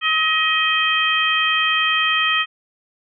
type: harmonic tone with a mistuned harmonic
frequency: 630 Hz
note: D#5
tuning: 21 cents sharp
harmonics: 2 / 3 / 4 / 5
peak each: -21 / -21 / -21 / -21 dBFS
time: 0.01-2.46 s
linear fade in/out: 50 ms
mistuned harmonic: 2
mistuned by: +17 cents
effects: none